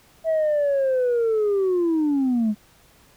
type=linear sweep; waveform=sine; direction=down; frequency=654 to 204.1 Hz; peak=-16 dBFS; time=0.24-2.55 s; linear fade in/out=50 ms; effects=tanh soft clip ceiling -16 dBFS + pink hiss -55 dBFS RMS until 3.16 s